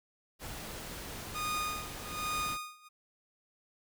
pink noise, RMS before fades -43 dBFS, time 0.39-2.58 s, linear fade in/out 50 ms
sawtooth tone with tremolo, 1232 Hz, D#6, 17 cents flat, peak -28 dBFS, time 1.34-2.89 s, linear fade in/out 20 ms, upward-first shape sine, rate 1.2 Hz, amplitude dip 95%
effects none

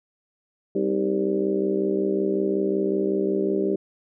harmonic tone with a mistuned harmonic, 65.41 Hz, C2, in tune, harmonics 3 / 4 / 5 / 6 / 7 / 8 / 9, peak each -28 / -35 / -27 / -23 / -34 / -35 / -35 dBFS, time 0.75-3.76 s, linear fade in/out 5 ms, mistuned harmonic 5, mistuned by -75 cents, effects none

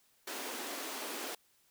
pink high-pass noise, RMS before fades -41 dBFS, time 0.27-1.35 s, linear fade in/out 5 ms, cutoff 250 Hz, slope 48 dB/octave, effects white hiss -70 dBFS RMS until 1.7 s

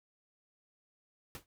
pink noise with exponential decay, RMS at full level -41 dBFS, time 1.35-1.46 s, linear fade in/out 1 ms, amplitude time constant 23 ms, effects none

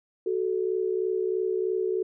sine tone pair together, 373.6 / 436.7 Hz, F#4 / A4, +17 / -13 cents, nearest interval minor third, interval 270 cents, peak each -26 / -28 dBFS, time 0.26-2.03 s, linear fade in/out 5 ms, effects none

